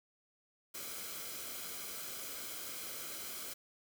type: noise with comb filter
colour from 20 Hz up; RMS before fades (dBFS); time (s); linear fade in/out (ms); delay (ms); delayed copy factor
white; -44; 0.74-3.54; 10; 1.1; -0.55
effects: none